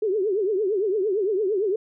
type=tone with vibrato; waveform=sine; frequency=402.5 Hz; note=G4; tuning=46 cents sharp; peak=-20 dBFS; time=0.02-1.76 s; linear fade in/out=5 ms; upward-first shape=triangle; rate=8.8 Hz; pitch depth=210 cents each way; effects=none